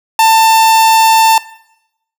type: tone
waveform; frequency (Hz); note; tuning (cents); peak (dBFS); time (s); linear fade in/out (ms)
45% pulse; 892; A5; +23; -5; 0.19-1.38; 2
effects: noise-tail reverb RT60 0.8 s tail -18 dB re dry